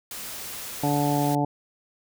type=noise; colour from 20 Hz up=white; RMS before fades=-36 dBFS; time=0.11-1.35 s; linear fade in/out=2 ms
type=harmonic tone; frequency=144.7 Hz; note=D3; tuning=25 cents flat; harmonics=1 / 2 / 3 / 4 / 5 / 6; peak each=-26 / -25 / -33 / -32 / -28 / -29 dBFS; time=0.83-1.45 s; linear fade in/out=5 ms
effects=none